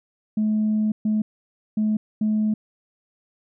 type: tone bursts at uneven times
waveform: sine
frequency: 214.7 Hz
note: A3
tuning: 42 cents flat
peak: -17 dBFS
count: 4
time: 0.37-0.92 / 1.05-1.22 / 1.77-1.97 / 2.21-2.54 s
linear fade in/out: 5 ms
effects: tanh soft clip ceiling -15 dBFS